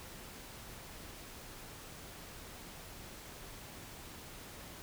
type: silence
effects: pink hiss -50 dBFS RMS until 4.82 s